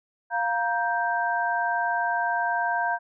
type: tone cluster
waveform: sine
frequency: 701 / 942 / 1570 Hz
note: F5 / A#5 / G6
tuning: +6 / +18 / +2 cents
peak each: -27 dBFS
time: 0.3-2.99 s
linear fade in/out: 50 ms
effects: none